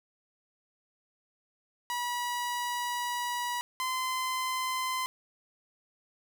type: tone pair in turn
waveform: sawtooth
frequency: 970 / 1030.5 Hz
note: B5 / C6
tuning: -31 / -27 cents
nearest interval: minor second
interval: 104 cents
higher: second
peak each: -27 / -26 dBFS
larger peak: second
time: 1.9-3.61 / 3.8-5.06 s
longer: first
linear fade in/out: 0 ms
effects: none